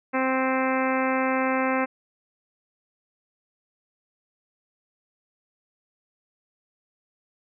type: harmonic tone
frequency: 261.6 Hz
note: C4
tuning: in tune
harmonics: 1 / 2 / 3 / 4 / 5 / 6 / 7 / 8 / 9 / 10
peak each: -26 / -27 / -30 / -30 / -33 / -33 / -36 / -33 / -38 / -38 dBFS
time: 0.13-1.86 s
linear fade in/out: 20 ms
effects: none